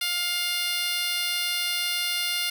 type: tone with high-pass filter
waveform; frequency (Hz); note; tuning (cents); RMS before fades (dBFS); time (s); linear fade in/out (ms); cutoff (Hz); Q
10% pulse; 706; F5; +19; -27; 0.01-2.5; 5; 2300; 0.73
effects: none